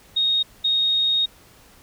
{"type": "tone pair in turn", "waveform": "sine", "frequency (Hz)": [3729, 3729], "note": ["A#7", "A#7"], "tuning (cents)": [0, 0], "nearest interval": "unison", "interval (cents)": 0, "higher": "neither", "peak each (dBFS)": -17, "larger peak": "neither", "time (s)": [[0.16, 0.43], [0.64, 1.26]], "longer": "second", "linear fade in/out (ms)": 10, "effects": ["pink hiss -51 dBFS RMS until 1.82 s"]}